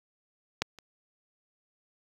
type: clicks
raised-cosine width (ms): 0.2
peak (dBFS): -9 / -29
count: 2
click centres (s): 0.62 / 0.787
effects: high-pass 60 Hz 12 dB/octave + 8-bit